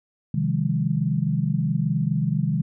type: chord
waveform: sine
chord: F minor seventh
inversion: second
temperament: equal with one note detuned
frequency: 130.81 / 155.56 / 174.61 / 202.8 Hz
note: C3 / Eb3 / F3 / Ab3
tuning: 0 / 0 / 0 / -41 cents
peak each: -26 / -23 / -28 / -27 dBFS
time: 0.34-2.62 s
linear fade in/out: 5 ms
effects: none